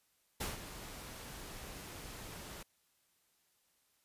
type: noise with ADSR envelope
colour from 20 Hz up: pink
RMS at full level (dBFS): -37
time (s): 0.4-2.63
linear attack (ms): 10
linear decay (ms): 160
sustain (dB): -11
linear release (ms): 6
effects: white hiss -75 dBFS RMS until 4.04 s + resampled to 32000 Hz